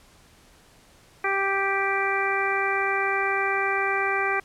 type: harmonic tone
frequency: 392 Hz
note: G4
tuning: in tune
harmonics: 1 / 2 / 3 / 4 / 5 / 6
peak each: -29 / -29 / -29 / -29 / -29 / -29 dBFS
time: 1.24-4.4 s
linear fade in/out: 5 ms
effects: pink hiss -55 dBFS RMS until 4.44 s + low-pass 11000 Hz 12 dB/octave